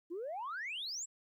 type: exponential sweep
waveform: sine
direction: up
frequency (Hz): 319.5 to 7902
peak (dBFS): -37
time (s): 0.1-1.06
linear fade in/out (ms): 20
effects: tanh soft clip ceiling -35 dBFS + 13-bit